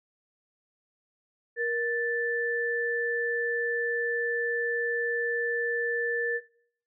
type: tone pair together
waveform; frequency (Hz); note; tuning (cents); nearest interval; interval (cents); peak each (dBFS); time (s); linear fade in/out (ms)
sine; 471.7 / 1760; A#4 / A6; +20 / 0; octave + major seventh; 2280; -29 / -28; 1.56-6.41; 50
effects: noise-tail reverb RT60 0.6 s tail -20 dB re dry